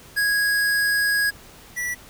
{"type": "tone pair in turn", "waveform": "square", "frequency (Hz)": [1655, 1954.4], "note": ["G#6", "B6"], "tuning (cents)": [-6, -19], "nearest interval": "minor third", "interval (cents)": 287, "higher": "second", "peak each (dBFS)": [-19, -25], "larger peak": "first", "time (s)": [[0.16, 1.31], [1.76, 1.95]], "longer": "first", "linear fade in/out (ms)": 20, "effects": ["pink hiss -46 dBFS RMS until 2.09 s"]}